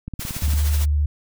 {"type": "click train", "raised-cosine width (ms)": 5, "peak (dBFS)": -18, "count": 9, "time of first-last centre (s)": [0.08, 0.537], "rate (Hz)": 17.5}
{"type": "noise with tremolo", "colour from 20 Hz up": "white", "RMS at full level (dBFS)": -30, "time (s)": [0.19, 0.86], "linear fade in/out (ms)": 20, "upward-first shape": "sine", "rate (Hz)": 13, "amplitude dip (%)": 45}
{"type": "tone with vibrato", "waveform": "sine", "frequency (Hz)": 73.8, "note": "D2", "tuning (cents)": 9, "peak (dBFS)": -16, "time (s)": [0.43, 1.06], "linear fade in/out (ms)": 5, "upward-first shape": "triangle", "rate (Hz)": 16, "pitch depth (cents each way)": 27}
{"effects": []}